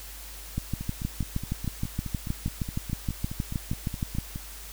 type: two click trains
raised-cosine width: 5 ms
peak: -15 / -21 dBFS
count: 24 / 18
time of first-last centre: 0.58-4.185 / 0.81-4.359 s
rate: 6.38 / 4.79 Hz
effects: added 50 Hz sine -43 dBFS peak until 4.72 s + white hiss -44 dBFS RMS until 4.72 s